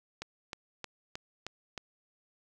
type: click train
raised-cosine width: 0.2 ms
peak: -21 dBFS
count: 6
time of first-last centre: 0.22-1.778 s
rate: 3.21 Hz
effects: none